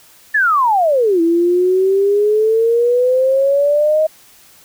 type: exponential two-way sweep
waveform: sine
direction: down then up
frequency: 1793 to 329.6 to 632 Hz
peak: -10 dBFS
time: 0.34-4.07 s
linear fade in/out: 10 ms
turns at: 1.21 s
effects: white hiss -46 dBFS RMS until 4.64 s